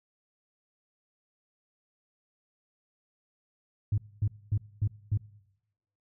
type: tone bursts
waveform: sine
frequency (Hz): 103.83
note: G#2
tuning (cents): 0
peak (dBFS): -22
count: 5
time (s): 3.92-5.175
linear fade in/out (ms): 5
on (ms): 59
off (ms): 240
effects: noise-tail reverb RT60 0.9 s tail -22 dB re dry + tanh soft clip ceiling -19 dBFS